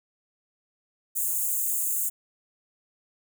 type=high-pass noise; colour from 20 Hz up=white; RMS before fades=-27 dBFS; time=1.15-2.1 s; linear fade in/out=20 ms; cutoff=6700 Hz; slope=96 dB/octave; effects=none